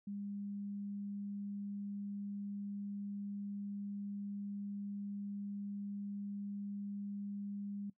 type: tone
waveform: sine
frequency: 201.9 Hz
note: G#3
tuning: 49 cents flat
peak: -40 dBFS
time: 0.07-7.9 s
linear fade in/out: 5 ms
effects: noise-tail reverb RT60 0.1 s tail -19 dB re dry